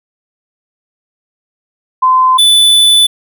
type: tone pair in turn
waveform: sine / square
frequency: 1029 / 3489 Hz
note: C6 / A7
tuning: -29 / -15 cents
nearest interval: octave + major sixth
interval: 2114 cents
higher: second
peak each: -5 dBFS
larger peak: neither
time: 2.02-2.38 / 2.38-3.07 s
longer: second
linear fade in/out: 10 ms
effects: none